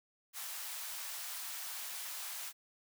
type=high-pass noise; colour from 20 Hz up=white; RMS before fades=-43 dBFS; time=0.33-2.53 s; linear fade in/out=50 ms; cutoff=710 Hz; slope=24 dB/octave; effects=none